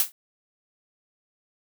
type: noise with exponential decay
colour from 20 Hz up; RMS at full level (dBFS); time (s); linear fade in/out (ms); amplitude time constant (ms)
blue; -17; 0-0.12; 1; 26
effects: none